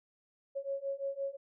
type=beating tone pair; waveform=sine; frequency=548 / 553.8 Hz; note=C#5 / C#5; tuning=-20 / -2 cents; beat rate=5.8 Hz; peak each=-38 / -37 dBFS; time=0.55-1.37 s; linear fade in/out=20 ms; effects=none